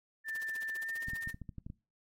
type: tone with pitch glide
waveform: sine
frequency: 1778 to 1819.6 Hz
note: A6 to A#6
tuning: +18 to -42 cents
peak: -36 dBFS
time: 0.24-1.34 s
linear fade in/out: 50 ms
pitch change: +40 cents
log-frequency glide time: 0.76-1 s
type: noise bursts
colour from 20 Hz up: white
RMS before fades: -49 dBFS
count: 16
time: 0.28-1.308 s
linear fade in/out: 5 ms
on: 23 ms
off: 44 ms
type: clicks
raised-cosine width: 5 ms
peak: -31 dBFS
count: 9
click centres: 1.084 / 1.134 / 1.274 / 1.344 / 1.417 / 1.492 / 1.583 / 1.665 / 1.701 s
effects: noise-tail reverb RT60 0.3 s tail -22 dB re dry + AAC 48 kbps